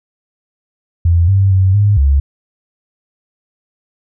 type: tone with pitch steps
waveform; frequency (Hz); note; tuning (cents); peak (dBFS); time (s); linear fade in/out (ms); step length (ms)
sine; 85.2 / 97.5 / 94.7 / 102.7 / 69.4; F2 / G2 / F#2 / G#2 / C#2; -42 / -9 / +41 / -19 / +3; -7; 1.05-2.2; 5; 230
effects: none